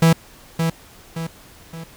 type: tone with echo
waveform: 45% pulse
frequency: 164.2 Hz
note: E3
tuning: 6 cents flat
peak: -10 dBFS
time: 0.02-0.13 s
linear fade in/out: 5 ms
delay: 570 ms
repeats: 3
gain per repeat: -7 dB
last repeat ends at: 1.84 s
effects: pink hiss -46 dBFS RMS until 1.96 s